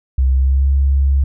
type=tone with pitch glide; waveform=sine; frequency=65.41 to 68.58 Hz; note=C2 to C#2; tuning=0 to -18 cents; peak=-10 dBFS; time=0.18-1.24 s; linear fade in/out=5 ms; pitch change=+82 cents; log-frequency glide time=0.32-0.69 s; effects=none